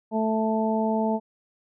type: harmonic tone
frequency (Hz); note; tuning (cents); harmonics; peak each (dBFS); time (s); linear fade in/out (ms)
220; A3; 0; 1 / 2 / 3 / 4; -24 / -29 / -28 / -29; 0.11-1.2; 50
effects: none